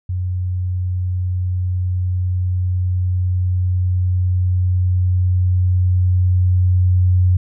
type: tone with level ramp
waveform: sine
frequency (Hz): 91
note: F#2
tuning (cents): -28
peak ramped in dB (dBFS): -18 to -10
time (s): 0.09-7.37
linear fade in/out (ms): 5
effects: none